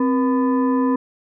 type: tone with frequency modulation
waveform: sine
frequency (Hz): 261.8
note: C4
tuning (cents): +1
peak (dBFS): -15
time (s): 0-0.96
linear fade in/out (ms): 5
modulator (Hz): 742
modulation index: 0.73
effects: none